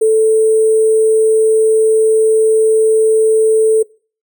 sine tone with sample-and-hold, 440 Hz, A4, in tune, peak -7 dBFS, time 0.01-3.83 s, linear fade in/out 10 ms, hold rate 8820 Hz, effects noise-tail reverb RT60 0.4 s tail -23 dB re dry

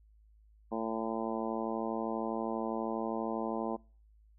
harmonic tone, 112.4 Hz, A2, 37 cents sharp, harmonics 2 / 3 / 4 / 5 / 6 / 7 / 8 / 9, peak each -37 / -39 / -40 / -41 / -42 / -42 / -43 / -44 dBFS, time 0.71-3.77 s, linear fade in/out 20 ms, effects noise-tail reverb RT60 0.4 s tail -24 dB re dry + added 53 Hz sine -59 dBFS peak until 4.38 s

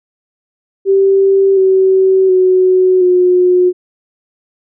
sine tone with pitch steps, 389.6 / 380 / 370.7 / 361.6 Hz, G4 / F#4 / F#4 / F#4, -11 / +46 / +3 / -40 cents, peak -6 dBFS, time 0.85-3.73 s, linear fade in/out 50 ms, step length 720 ms, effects none

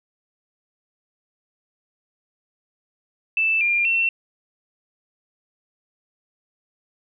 sine tone with pitch steps, 2644 / 2397 / 2704 Hz, E7 / D7 / E7, +5 / +35 / +43 cents, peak -17 dBFS, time 3.37-4.09 s, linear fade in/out 2 ms, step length 240 ms, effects none

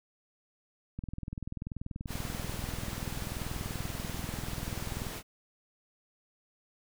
click train, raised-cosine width 5 ms, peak -25 dBFS, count 85, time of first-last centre 0.99-5.068 s, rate 20.6 Hz
pink noise, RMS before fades -41 dBFS, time 2.07-5.23 s, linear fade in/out 50 ms
effects none

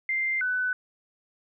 sine tone pair in turn, 2093 / 1499 Hz, C7 / F#6, 0 / +22 cents, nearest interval tritone, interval 578 cents, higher first, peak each -24 dBFS, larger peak neither, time 0.09-0.41 / 0.41-0.73 s, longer neither, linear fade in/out 2 ms, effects none

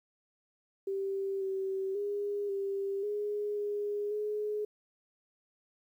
sine tone with pitch steps, 390.6 / 384.7 / 407.7 / 394.4 / 415 / 412.3 / 420.9 Hz, G4 / G4 / G#4 / G4 / G#4 / G#4 / G#4, -6 / -33 / -32 / +11 / -1 / -13 / +23 cents, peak -31 dBFS, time 0.87-4.65 s, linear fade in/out 5 ms, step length 540 ms, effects 11-bit

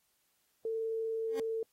sine tone with vibrato, 448.3 Hz, A4, 32 cents sharp, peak -32 dBFS, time 0.65-1.63 s, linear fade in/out 2 ms, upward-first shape square, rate 20 Hz, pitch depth 10 cents each way
20% pulse tone with exponential growth, 269.6 Hz, C#4, 48 cents flat, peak -30 dBFS, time 1.27-1.4 s, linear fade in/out 2 ms, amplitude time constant 27 ms
effects white hiss -75 dBFS RMS until 1.72 s + AAC 48 kbps

